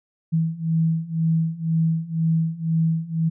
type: beating tone pair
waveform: sine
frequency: 161.5 / 163.5 Hz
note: E3 / E3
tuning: -35 / -14 cents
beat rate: 2 Hz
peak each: -23 / -21 dBFS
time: 0.32-3.3 s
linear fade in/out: 20 ms
effects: none